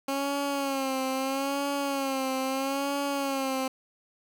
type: tone with vibrato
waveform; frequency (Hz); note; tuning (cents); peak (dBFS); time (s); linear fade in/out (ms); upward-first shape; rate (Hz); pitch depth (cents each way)
15% pulse; 272.4; C#4; -30; -21; 0.08-3.68; 5; sine; 0.77; 62
effects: none